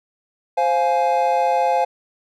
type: chord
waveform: triangle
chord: F minor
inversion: second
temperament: just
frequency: 523.8 / 698.5 / 838.1 Hz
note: C5 / F5 / Ab5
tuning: +2 / 0 / +16 cents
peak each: -19 / -18 / -17 dBFS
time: 0.57-1.85 s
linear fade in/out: 10 ms
effects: none